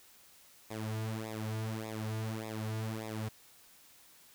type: tone with flanger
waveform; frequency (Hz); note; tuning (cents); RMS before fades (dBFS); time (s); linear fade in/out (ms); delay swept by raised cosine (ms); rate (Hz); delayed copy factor
sawtooth; 109.7; A2; -5; -38; 0.7-3.29; 10; 0.66 to 3.86; 1.7; -0.95
effects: white hiss -60 dBFS RMS until 4.34 s